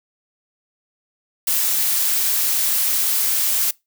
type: noise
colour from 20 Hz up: blue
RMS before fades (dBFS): -19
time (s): 1.47-3.71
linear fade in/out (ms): 5
effects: noise-tail reverb RT60 0.2 s tail -23 dB re dry